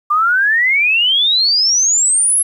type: exponential sweep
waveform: sine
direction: up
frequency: 1176 to 11175 Hz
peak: -10 dBFS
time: 0.1-2.43 s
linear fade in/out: 10 ms
effects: 8-bit